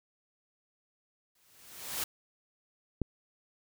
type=noise with exponential growth; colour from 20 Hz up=white; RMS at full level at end=-32 dBFS; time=1.35-2.04 s; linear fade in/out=5 ms; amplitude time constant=150 ms
type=click; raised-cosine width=3 ms; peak=-17 dBFS; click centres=3.017 s
effects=none